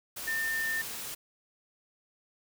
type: tone in noise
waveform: sine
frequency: 1800 Hz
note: A6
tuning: 39 cents sharp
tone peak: -29 dBFS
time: 0.27-0.82 s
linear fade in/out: 10 ms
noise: white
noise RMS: -39 dBFS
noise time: 0.16-1.15 s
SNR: +7 dB
effects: none